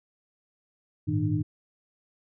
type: tone cluster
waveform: sine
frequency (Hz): 101.8 / 112.9 / 156.6 / 302.1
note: G#2 / A2 / D#3 / D4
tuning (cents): -34 / +45 / +11 / +49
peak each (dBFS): -29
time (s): 1.07-1.43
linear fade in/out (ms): 20
effects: none